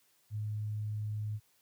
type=tone; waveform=sine; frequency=106.2 Hz; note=G#2; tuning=39 cents sharp; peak=-33 dBFS; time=0.3-1.4 s; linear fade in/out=50 ms; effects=white hiss -70 dBFS RMS until 1.61 s + high-pass 60 Hz 12 dB/octave